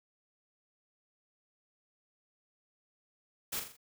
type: noise with echo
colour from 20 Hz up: white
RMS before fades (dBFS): -36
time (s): 3.52-3.6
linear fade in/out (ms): 10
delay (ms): 42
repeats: 4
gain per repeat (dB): -6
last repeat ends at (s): 3.768
effects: none